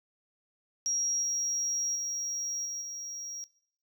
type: tone with level steps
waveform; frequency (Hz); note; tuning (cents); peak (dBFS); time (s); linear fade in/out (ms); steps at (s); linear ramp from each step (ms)
triangle; 5650; F8; +19; -24 / -26 / -30 / -33 / -36; 0.86-3.44; 0; 1.22 / 1.95 / 2.65 / 2.81; 10
effects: noise-tail reverb RT60 0.6 s tail -19 dB re dry + tanh soft clip ceiling -25 dBFS